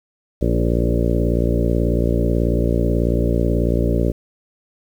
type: harmonic tone with a mistuned harmonic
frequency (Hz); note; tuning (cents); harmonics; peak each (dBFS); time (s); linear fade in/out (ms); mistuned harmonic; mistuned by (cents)
58.27; A#1; 0; 1 / 2 / 3 / 4 / 5 / 6 / 7 / 8 / 9 / 10; -19 / -22 / -24 / -25 / -26 / -27 / -27 / -28 / -29 / -29; 0.41-4.12; 10; 6; -15
effects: 8-bit